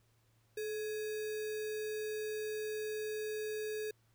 sine tone with sample-and-hold, 429.6 Hz, A4, 41 cents flat, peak -36 dBFS, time 0.57-3.91 s, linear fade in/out 5 ms, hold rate 2100 Hz, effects added 113 Hz sine -70 dBFS peak until 4.14 s + pink hiss -75 dBFS RMS until 4.14 s

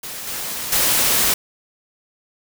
white noise with level steps, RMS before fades -31 / -27 / -17 dBFS, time 0.03-1.34 s, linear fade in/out 5 ms, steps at 0.27 / 0.72 s, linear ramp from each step 5 ms, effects none

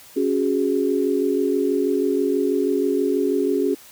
sine chord, C# suspended fourth, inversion none, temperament just, 277.2 / 369.6 / 415.8 Hz, C#4 / F#4 / G#4, 0 / -2 / +2 cents, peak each -22 dBFS, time 0.16-3.75 s, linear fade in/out 10 ms, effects white hiss -46 dBFS RMS until 3.91 s

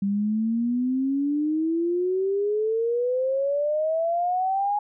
sine exponential sweep, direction up, 196 to 834 Hz, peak -21 dBFS, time 0.02-4.79 s, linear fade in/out 5 ms, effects none

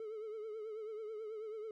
triangle tone with vibrato, 434.3 Hz, A4, 23 cents flat, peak -39 dBFS, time 0-1.71 s, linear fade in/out 2 ms, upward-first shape triangle, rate 9.2 Hz, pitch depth 78 cents each way, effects tanh soft clip ceiling -35 dBFS

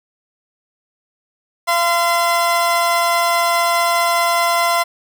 30% pulse tone pair together, 685 / 1025.1 Hz, F5 / C6, -34 / -36 cents, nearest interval perfect fifth, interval 698 cents, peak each -14 dBFS, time 1.67-4.84 s, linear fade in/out 20 ms, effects none

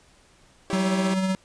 sawtooth chord, C# diminished, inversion first, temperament equal, 329.6 / 392 / 554.4 Hz, E4 / G4 / C#5, 0 / 0 / 0 cents, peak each -29 / -27 / -30 dBFS, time 0.7-1.14 s, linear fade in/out 0 ms
square tone with tremolo, 189.2 Hz, F#3, 39 cents sharp, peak -21 dBFS, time 0.73-1.35 s, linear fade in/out 0 ms, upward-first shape sine, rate 16 Hz, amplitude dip 35%
effects pink hiss -57 dBFS RMS until 1.44 s + resampled to 22050 Hz

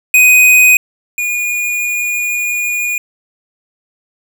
square tone pair in turn, 2498 / 2442 Hz, D#7 / D#7, +6 / -33 cents, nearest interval unison, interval 39 cents, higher first, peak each -5 / -15 dBFS, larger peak first, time 0.14-0.77 / 1.18-2.98 s, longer second, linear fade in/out 2 ms, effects none

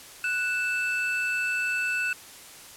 triangle tone pair together, 1480 / 2637 Hz, F#6 / E7, 0 / 0 cents, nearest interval minor seventh, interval 1000 cents, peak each -26 dBFS, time 0.24-2.13 s, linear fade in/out 2 ms, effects white hiss -46 dBFS RMS until 2.76 s + low-pass 12000 Hz 12 dB/octave

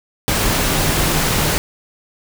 sine tone in noise, 155.56 Hz, D#3, in tune, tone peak -24 dBFS, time 0.7-1.51 s, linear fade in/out 0 ms, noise pink, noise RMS -17 dBFS, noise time 0.28-1.58 s, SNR -10 dB, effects none

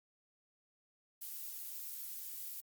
violet noise, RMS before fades -45 dBFS, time 1.21-2.61 s, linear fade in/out 10 ms, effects Opus 48 kbps

